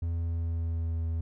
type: tone with pitch glide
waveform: triangle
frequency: 84 to 82.08 Hz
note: E2 to E2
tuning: +33 to -7 cents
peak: -26 dBFS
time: 0.02-1.21 s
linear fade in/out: 5 ms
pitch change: -40 cents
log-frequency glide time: 0.13-1.02 s
effects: none